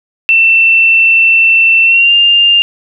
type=tone with pitch glide; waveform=sine; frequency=2682 to 2802 Hz; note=E7 to F7; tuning=+29 to +5 cents; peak=-4 dBFS; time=0.29-2.62 s; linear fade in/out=0 ms; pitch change=+76 cents; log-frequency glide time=1.84-2.13 s; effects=none